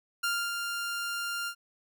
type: tone with ADSR envelope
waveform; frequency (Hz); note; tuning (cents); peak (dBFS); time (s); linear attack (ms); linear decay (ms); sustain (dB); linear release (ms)
sawtooth; 1396.9; F6; 0; -23; 0.23-1.55; 11; 270; -5; 76
effects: none